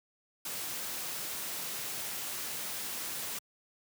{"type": "noise", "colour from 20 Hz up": "white", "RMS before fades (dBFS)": -38, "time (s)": [0.45, 3.39], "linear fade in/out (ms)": 5, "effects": ["high-pass 100 Hz 12 dB/octave"]}